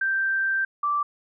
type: tone pair in turn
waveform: sine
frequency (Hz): 1568 / 1168.2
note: G6 / D6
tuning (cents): 0 / -10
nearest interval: perfect fourth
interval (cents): 510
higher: first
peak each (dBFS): -21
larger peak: neither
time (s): 0.01-0.65 / 0.83-1.03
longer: first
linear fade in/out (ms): 5
effects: none